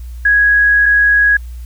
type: tone pair in turn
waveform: sine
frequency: 1661.2 / 1661.2 Hz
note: G#6 / G#6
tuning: 0 / 0 cents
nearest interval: unison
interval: 0 cents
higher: neither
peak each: -7 dBFS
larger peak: neither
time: 0.25-0.86 / 0.86-1.37 s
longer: first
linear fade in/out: 5 ms
effects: added 60 Hz sine -25 dBFS peak until 1.65 s + white hiss -49 dBFS RMS until 1.65 s